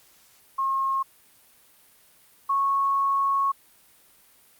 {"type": "tone pair in turn", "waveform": "sine", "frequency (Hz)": [1078, 1101.9], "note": ["C#6", "C#6"], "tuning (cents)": [-49, -11], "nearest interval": "unison", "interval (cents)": 38, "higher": "second", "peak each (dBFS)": [-22, -20], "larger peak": "second", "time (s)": [[0.58, 1.03], [2.49, 3.52]], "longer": "second", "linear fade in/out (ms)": 10, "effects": ["white hiss -57 dBFS RMS until 4.59 s", "Opus 48 kbps"]}